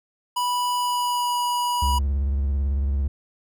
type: tone with pitch glide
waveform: square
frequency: 983 to 972.8 Hz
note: B5 to B5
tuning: -8 to -26 cents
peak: -22 dBFS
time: 0.36-1.99 s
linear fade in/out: 10 ms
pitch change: -18 cents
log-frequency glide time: 0.76-1.37 s
type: tone with vibrato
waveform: triangle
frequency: 69.2 Hz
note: C#2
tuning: 2 cents flat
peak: -18 dBFS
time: 1.82-3.08 s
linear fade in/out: 5 ms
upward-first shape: sine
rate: 18 Hz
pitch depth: 95 cents each way
effects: none